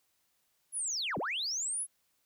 sine linear two-way sweep, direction down then up, 11000 to 117.8 to 11000 Hz, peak -31 dBFS, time 0.72-1.87 s, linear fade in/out 50 ms, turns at 1.18 s, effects tanh soft clip ceiling -27 dBFS + white hiss -75 dBFS RMS until 2.25 s

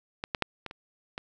clicks, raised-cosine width 0.3 ms, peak -16 / -12 / -9 / -20 / -26 / -19 dBFS, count 6, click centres 0.239 / 0.348 / 0.423 / 0.663 / 0.711 / 1.179 s, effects none

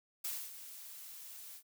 blue noise with ADSR envelope, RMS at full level -38 dBFS, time 0.24-1.63 s, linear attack 9 ms, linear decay 250 ms, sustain -12 dB, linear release 80 ms, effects none

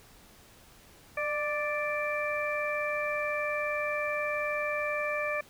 harmonic tone with a mistuned harmonic, 587.3 Hz, D5, in tune, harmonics 1 / 2 / 3 / 4, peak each -32 / -36 / -36 / -34 dBFS, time 1.17-5.41 s, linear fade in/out 5 ms, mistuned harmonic 1, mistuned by +28 cents, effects pink hiss -56 dBFS RMS until 5.49 s

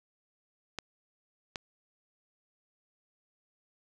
clicks, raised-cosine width 0.2 ms, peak -18 dBFS, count 2, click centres 0.787 / 1.558 s, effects none

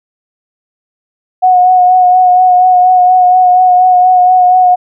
sine tone with vibrato, 731 Hz, F#5, 21 cents flat, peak -3 dBFS, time 1.42-4.76 s, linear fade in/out 20 ms, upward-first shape sine, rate 4.2 Hz, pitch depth 23 cents each way, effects none

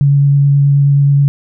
sine tone with vibrato, 141.2 Hz, C#3, 32 cents sharp, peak -6 dBFS, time 0.01-1.28 s, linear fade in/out 0 ms, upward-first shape sine, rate 9.4 Hz, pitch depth 9 cents each way, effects none

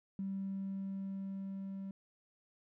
triangle tone with level ramp, 194.2 Hz, G3, 16 cents flat, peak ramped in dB -32 to -38 dBFS, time 0.19-1.91 s, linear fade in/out 2 ms, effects tanh soft clip ceiling -34 dBFS

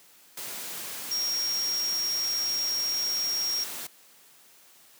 sine tone in noise, 5588 Hz, F8, in tune, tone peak -26 dBFS, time 1.11-3.64 s, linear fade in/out 5 ms, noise white, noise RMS -37 dBFS, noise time 0.37-3.87 s, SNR +8 dB, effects white hiss -56 dBFS RMS until 4.99 s + high-pass 150 Hz 12 dB/octave

